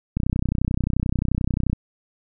click train, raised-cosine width 5 ms, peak -9 dBFS, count 50, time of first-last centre 0.17-1.731 s, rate 31.4 Hz, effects none

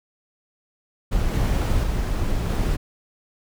brown noise with level steps, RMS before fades -22 / -20 / -23 / -21 dBFS, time 1.11-2.77 s, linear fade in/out 20 ms, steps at 1.33 / 1.83 / 2.49 s, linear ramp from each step 10 ms, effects none

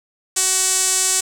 sawtooth tone with band-pass filter, 375.5 Hz, F#4, 26 cents sharp, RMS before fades -18 dBFS, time 0.36-1.21 s, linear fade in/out 10 ms, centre 7800 Hz, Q 3.3, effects 7-bit

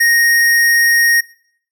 square tone, 1864.7 Hz, A#6, in tune, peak -10 dBFS, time 0-1.21 s, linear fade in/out 10 ms, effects noise-tail reverb RT60 0.6 s tail -20 dB re dry

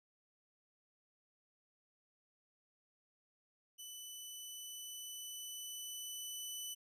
15% pulse tone with level ramp, 2989 Hz, F#7, 17 cents sharp, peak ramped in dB -41 to -35 dBFS, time 3.78-6.75 s, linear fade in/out 20 ms, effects none

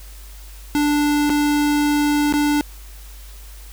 square tone with dropouts, 293.7 Hz, D4, in tune, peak -16 dBFS, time 0.75-2.61 s, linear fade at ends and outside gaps 0 ms, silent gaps 1.295-1.301 / 2.325-2.338 s, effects added 50 Hz sine -36 dBFS peak until 3.72 s + white hiss -45 dBFS RMS until 3.72 s

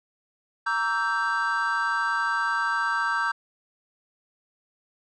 triangle chord, E half-diminished seventh, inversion second, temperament equal with one note detuned, 932.3 / 1147.2 / 1318.5 / 1568 Hz, Bb5 / D6 / E6 / G6, 0 / -41 / 0 / 0 cents, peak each -28 / -29 / -28 / -24 dBFS, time 0.66-3.32 s, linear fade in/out 10 ms, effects resampled to 22050 Hz

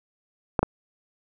clicks, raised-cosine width 1 ms, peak -6 dBFS, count 2, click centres 0.592 / 0.63 s, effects none

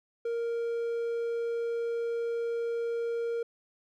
triangle tone, 466.2 Hz, A#4, in tune, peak -27 dBFS, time 0.25-3.43 s, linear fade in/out 5 ms, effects none

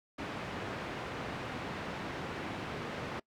pink band-pass noise, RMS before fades -40 dBFS, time 0.18-3.2 s, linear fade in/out 10 ms, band 110 to 2500 Hz, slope 12 dB/octave, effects noise-tail reverb RT60 0.1 s tail -23 dB re dry

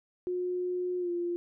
sine tone with pitch glide, 360.5 to 347.8 Hz, F#4 to F4, -45 to -7 cents, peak -29 dBFS, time 0.27-1.36 s, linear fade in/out 0 ms, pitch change -62 cents, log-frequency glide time 0.99-1.1 s, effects none

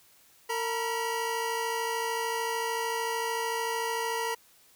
25% pulse tone pair together, 456.3 / 966 Hz, A#4 / B5, -37 / -39 cents, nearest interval octave + minor second, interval 1298 cents, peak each -28 / -28 dBFS, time 0.49-4.35 s, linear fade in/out 10 ms, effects white hiss -60 dBFS RMS until 4.75 s

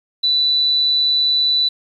sine tone, 3975 Hz, B7, 10 cents sharp, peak -13 dBFS, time 0.23-1.69 s, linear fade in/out 10 ms, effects 8-bit

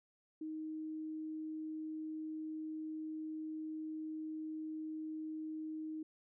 sine tone, 312.9 Hz, D#4, 10 cents sharp, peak -40 dBFS, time 0.41-6.03 s, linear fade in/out 5 ms, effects none

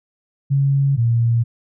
sine tone pair in turn, 138.59 / 116.75 Hz, C#3 / A#2, 0 / +3 cents, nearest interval minor third, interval 297 cents, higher first, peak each -13 dBFS, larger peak neither, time 0.5-0.97 / 0.97-1.44 s, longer neither, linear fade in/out 20 ms, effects none

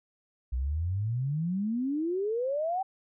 sine exponential sweep, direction up, 59.6 to 784 Hz, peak -27 dBFS, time 0.52-2.83 s, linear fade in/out 10 ms, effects none

